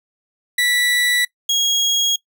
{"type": "tone pair in turn", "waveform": "30% pulse", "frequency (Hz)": [1958, 3293], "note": ["B6", "G#7"], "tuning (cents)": [-15, -15], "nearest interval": "major sixth", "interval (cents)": 900, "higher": "second", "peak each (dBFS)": [-12, -12], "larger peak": "neither", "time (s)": [[0.58, 1.25], [1.49, 2.16]], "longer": "neither", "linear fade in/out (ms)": 5, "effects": ["noise-tail reverb RT60 0.1 s tail -21 dB re dry"]}